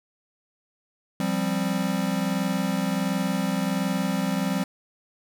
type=chord; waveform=square; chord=F suspended second; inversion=none; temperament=equal; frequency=174.61 / 196 / 261.6 Hz; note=F3 / G3 / C4; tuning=0 / 0 / 0 cents; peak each=-29 / -27 / -30 dBFS; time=1.2-4.64 s; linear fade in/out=2 ms; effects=none